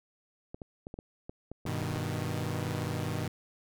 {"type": "clicks", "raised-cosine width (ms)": 2, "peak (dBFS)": -27, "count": 11, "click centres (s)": [0.545, 0.618, 0.869, 0.941, 0.989, 1.295, 1.516, 1.654, 1.827, 1.919, 1.961]}
{"type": "chord", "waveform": "sawtooth", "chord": "G augmented", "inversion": "none", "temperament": "equal with one note detuned", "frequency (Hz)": [98.68, 123.47, 155.56], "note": ["G2", "B2", "D#3"], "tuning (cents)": [12, 0, 0], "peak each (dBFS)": -32, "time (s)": [1.66, 3.28], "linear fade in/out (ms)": 5}
{"effects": []}